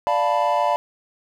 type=chord; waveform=triangle; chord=B half-diminished seventh; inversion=first; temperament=equal; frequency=587.3 / 698.5 / 880 / 987.8 Hz; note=D5 / F5 / A5 / B5; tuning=0 / 0 / 0 / 0 cents; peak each=-21 dBFS; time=0.07-0.76 s; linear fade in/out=0 ms; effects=none